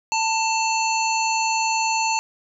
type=harmonic tone with a mistuned harmonic; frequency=890 Hz; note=A5; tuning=20 cents sharp; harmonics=1 / 3 / 5 / 7 / 8; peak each=-21 / -25 / -29 / -32 / -31 dBFS; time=0.12-2.19 s; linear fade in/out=0 ms; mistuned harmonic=5; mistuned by=-31 cents; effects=none